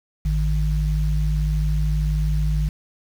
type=tone pair together; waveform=sine; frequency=53.81 / 152.2 Hz; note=A1 / D#3; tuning=-38 / -38 cents; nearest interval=octave + tritone; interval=1800 cents; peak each=-19 / -23 dBFS; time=0.25-2.69 s; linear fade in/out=5 ms; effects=7-bit